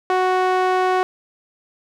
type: tone with band-pass filter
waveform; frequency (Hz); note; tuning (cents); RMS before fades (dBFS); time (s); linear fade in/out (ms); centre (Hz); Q
sawtooth; 370; F#4; 0; -18; 0.1-1.03; 0; 850; 1
effects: none